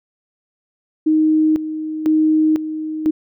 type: tone with tremolo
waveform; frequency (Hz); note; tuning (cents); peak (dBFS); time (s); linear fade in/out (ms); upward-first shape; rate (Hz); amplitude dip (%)
sine; 311.8; D#4; +4; -11; 1.06-3.11; 10; square; 1; 70
effects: none